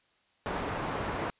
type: low-pass noise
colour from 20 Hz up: white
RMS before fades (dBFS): -34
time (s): 0.46-1.3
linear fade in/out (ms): 0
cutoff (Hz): 1100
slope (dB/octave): 12
effects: white hiss -69 dBFS RMS until 1.39 s + resampled to 8000 Hz